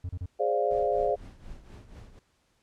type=tone bursts; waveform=triangle; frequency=88.9 Hz; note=F2; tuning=31 cents sharp; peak=-29 dBFS; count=3; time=0.04-0.26 s; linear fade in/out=5 ms; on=52 ms; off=32 ms
type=chord; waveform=sine; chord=D half-diminished seventh; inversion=second; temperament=equal; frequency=415.3 / 523.3 / 587.3 / 698.5 Hz; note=Ab4 / C5 / D5 / F5; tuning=0 / 0 / 0 / 0 cents; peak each=-29 dBFS; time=0.39-1.16 s; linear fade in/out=20 ms
type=noise with tremolo; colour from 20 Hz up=brown; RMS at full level=-42 dBFS; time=0.71-2.19 s; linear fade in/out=0 ms; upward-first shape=triangle; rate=4.1 Hz; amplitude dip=80%
effects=pink hiss -70 dBFS RMS until 2.62 s + low-pass 9000 Hz 12 dB/octave